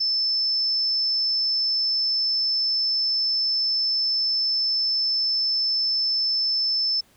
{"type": "tone", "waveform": "sine", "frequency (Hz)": 5274, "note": "E8", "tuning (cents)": 0, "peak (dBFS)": -20, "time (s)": [0, 7.01], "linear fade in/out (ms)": 10, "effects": ["pink hiss -58 dBFS RMS until 7.16 s"]}